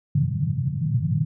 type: band-pass noise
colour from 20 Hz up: pink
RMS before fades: -23 dBFS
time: 0.15-1.25 s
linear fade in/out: 5 ms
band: 110 to 160 Hz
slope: 48 dB/octave
effects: none